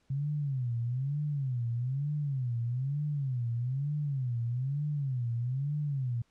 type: tone with vibrato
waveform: sine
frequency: 132.1 Hz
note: C3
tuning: 17 cents sharp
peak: -29 dBFS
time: 0.1-6.22 s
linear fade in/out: 5 ms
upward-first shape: sine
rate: 1.1 Hz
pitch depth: 210 cents each way
effects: pink hiss -72 dBFS RMS until 6.3 s + low-pass 7000 Hz 12 dB/octave